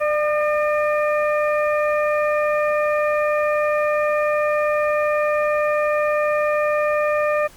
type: harmonic tone with a mistuned harmonic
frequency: 605 Hz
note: D#5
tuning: 49 cents flat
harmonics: 1 / 2 / 3 / 4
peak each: -18 / -24 / -28 / -30 dBFS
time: 0-7.48 s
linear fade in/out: 20 ms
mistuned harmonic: 1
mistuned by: -22 cents
effects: pink hiss -47 dBFS RMS until 7.56 s + Opus 32 kbps